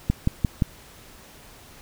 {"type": "click train", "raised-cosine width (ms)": 5, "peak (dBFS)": -7, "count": 4, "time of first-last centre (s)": [0.1, 0.622], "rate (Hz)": 5.75, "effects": ["pink hiss -48 dBFS RMS until 1.81 s"]}